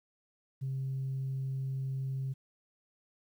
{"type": "tone", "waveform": "sine", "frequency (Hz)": 133.7, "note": "C3", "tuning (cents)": 38, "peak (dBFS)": -31, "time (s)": [0.61, 2.34], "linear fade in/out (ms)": 20, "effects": ["tanh soft clip ceiling -29 dBFS", "11-bit"]}